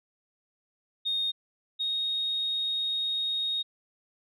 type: tone pair in turn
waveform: sine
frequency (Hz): 3700 / 3732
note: A#7 / A#7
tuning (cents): -14 / +1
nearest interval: unison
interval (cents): 15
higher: second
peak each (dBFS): -25 / -26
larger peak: first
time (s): 1.05-1.32 / 1.79-3.63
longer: second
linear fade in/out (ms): 20
effects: tanh soft clip ceiling -21 dBFS